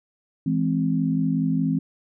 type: chord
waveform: sine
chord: E augmented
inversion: none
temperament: equal with one note detuned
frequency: 164.81 / 209.7 / 261.6 Hz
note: E3 / G#3 / B#3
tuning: 0 / +17 / 0 cents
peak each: -23 / -27 / -23 dBFS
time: 0.46-1.79 s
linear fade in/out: 5 ms
effects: none